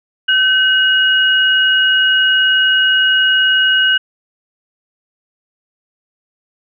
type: tone pair together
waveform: sine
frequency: 1531 / 2890 Hz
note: G6 / F#7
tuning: -41 / -41 cents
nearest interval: major seventh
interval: 1100 cents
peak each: -12 dBFS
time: 0.28-3.98 s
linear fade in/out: 10 ms
effects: none